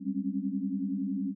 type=tone cluster; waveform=sine; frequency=193.6 / 204.1 / 266 / 276.9 Hz; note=G3 / G#3 / C4 / C#4; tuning=-21 / -30 / +29 / -2 cents; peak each=-34 / -35 / -35 / -35 dBFS; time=0-1.35 s; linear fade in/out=50 ms; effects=none